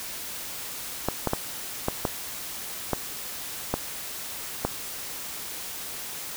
clicks, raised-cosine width 1 ms, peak -9 dBFS, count 8, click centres 1.086 / 1.273 / 1.334 / 1.884 / 2.052 / 2.933 / 3.74 / 4.65 s, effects white hiss -36 dBFS RMS until 6.36 s

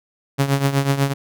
sawtooth tone with tremolo, 138.59 Hz, C#3, in tune, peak -9 dBFS, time 0.38-1.14 s, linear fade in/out 20 ms, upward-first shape triangle, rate 8.1 Hz, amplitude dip 80%, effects none

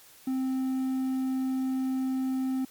triangle tone, 261.6 Hz, C4, in tune, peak -24 dBFS, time 0.27-2.65 s, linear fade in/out 5 ms, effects white hiss -54 dBFS RMS until 2.7 s + MP3 96 kbps

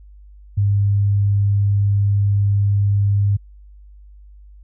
sine tone, 100.9 Hz, G#2, 49 cents flat, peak -13 dBFS, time 0.57-3.37 s, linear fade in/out 10 ms, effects added 50 Hz sine -40 dBFS peak until 4.63 s

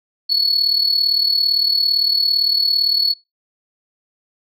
sine tone with amplitude modulation, 4400 Hz, C#8, 14 cents flat, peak -8 dBFS, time 0.29-3.14 s, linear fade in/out 20 ms, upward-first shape sine, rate 37.7 Hz, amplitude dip 80%, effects noise-tail reverb RT60 0.2 s tail -21 dB re dry + tanh soft clip ceiling -10 dBFS

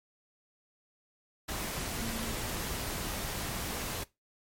sine tone in noise, 227.2 Hz, A#3, 44 cents flat, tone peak -38 dBFS, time 2.01-2.33 s, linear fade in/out 10 ms, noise pink, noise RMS -36 dBFS, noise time 1.48-4.04 s, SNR -5 dB, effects noise-tail reverb RT60 0.2 s tail -19 dB re dry + MP3 64 kbps

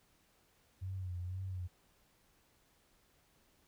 sine tone with vibrato, 91.7 Hz, F#2, 15 cents flat, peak -38 dBFS, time 0.81-1.68 s, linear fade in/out 20 ms, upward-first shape sine, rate 2 Hz, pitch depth 64 cents each way, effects pink hiss -71 dBFS RMS until 3.67 s

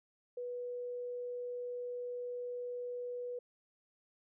sine tone, 489.9 Hz, B4, 14 cents flat, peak -38 dBFS, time 0.37-3.39 s, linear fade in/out 5 ms, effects none

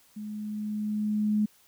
sine tone with level ramp, 211.3 Hz, G#3, 30 cents sharp, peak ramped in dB -35 to -21 dBFS, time 0.16-1.46 s, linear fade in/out 10 ms, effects white hiss -61 dBFS RMS until 1.67 s

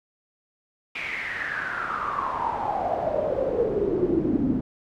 brown noise with band-pass filter sweep, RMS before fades -26 dBFS, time 0.95-4.61 s, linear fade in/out 5 ms, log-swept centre 2400 to 250 Hz, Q 8.8, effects none

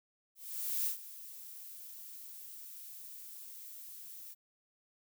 violet noise with ADSR envelope, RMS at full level -33 dBFS, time 0.35-4.35 s, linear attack 510 ms, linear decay 110 ms, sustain -16 dB, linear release 30 ms, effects none

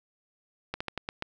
slowing click train, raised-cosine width 0.3 ms, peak -16 dBFS, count 6, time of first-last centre 0.74-1.224 s, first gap 65 ms, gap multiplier 1.2, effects none

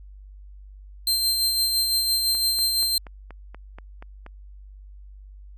sawtooth tone with tremolo, 4140 Hz, C8, 19 cents flat, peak -16 dBFS, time 1.07-2.98 s, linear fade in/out 2 ms, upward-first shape sine, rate 5.9 Hz, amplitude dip 35%
click train, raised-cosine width 0.5 ms, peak -26 dBFS, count 9, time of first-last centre 2.35-4.264 s, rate 4.18 Hz
effects added 49 Hz sine -41 dBFS peak until 5.57 s

